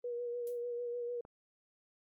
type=tone with vibrato; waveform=sine; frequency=480.9 Hz; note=B4; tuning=46 cents flat; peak=-36 dBFS; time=0.04-1.21 s; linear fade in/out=5 ms; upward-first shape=sine; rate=6.7 Hz; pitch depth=24 cents each way
type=noise with exponential decay; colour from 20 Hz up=violet; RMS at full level=-49 dBFS; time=0.47-0.63 s; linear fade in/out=1 ms; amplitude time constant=33 ms
type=click; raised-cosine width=1 ms; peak=-39 dBFS; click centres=1.251 s
effects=AAC 64 kbps